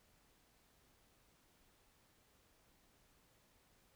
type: silence
effects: pink hiss -72 dBFS RMS until 3.95 s